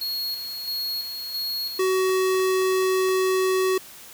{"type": "tone with tremolo", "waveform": "square", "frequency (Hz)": 4315, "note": "C#8", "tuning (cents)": -47, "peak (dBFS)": -26, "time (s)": [0.01, 1.79], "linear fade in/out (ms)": 5, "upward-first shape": "square", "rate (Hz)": 1.5, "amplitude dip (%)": 45}
{"type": "tone", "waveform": "square", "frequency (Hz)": 375.5, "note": "F#4", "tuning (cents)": 26, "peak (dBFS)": -20, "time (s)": [1.79, 3.78], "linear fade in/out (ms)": 5}
{"type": "clicks", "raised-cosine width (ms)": 0.5, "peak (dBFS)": -28, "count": 7, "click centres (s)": [2.094, 2.347, 2.398, 2.618, 2.725, 2.825, 3.087]}
{"effects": ["white hiss -44 dBFS RMS until 4.13 s"]}